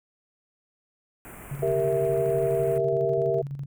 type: band-stop noise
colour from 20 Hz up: pink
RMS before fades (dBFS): -43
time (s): 1.25-2.78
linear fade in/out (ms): 0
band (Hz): 2600 to 7900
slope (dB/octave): 48
type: tone with tremolo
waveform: sine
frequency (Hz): 139.8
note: C#3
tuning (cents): +15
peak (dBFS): -29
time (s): 1.51-3.66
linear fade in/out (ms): 5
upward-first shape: square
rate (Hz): 12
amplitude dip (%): 55
type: chord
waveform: sine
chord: E diminished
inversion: first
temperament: equal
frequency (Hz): 392 / 466.2 / 659.3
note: G4 / Bb4 / E5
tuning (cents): 0 / 0 / 0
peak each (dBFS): -26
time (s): 1.62-3.42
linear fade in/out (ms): 10
effects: none